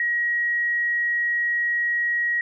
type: tone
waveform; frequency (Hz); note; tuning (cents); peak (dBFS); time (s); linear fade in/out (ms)
sine; 1900; A#6; +33; -20; 0-2.41; 2
effects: none